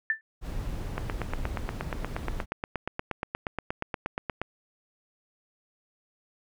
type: tone with exponential decay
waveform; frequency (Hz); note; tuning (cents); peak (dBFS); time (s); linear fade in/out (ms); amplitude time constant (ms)
sine; 1770; A6; +10; -19; 0.1-0.21; 1; 23
type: noise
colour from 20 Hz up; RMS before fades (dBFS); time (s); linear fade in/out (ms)
brown; -34; 0.41-2.46; 50
type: click train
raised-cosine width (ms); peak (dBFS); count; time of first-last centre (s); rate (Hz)
0.5; -15; 30; 0.98-4.416; 8.44
effects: none